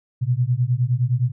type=beating tone pair; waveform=sine; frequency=119.2 / 128.9 Hz; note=A#2 / C3; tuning=+39 / -26 cents; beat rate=9.7 Hz; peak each=-20 dBFS; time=0.21-1.32 s; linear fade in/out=20 ms; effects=none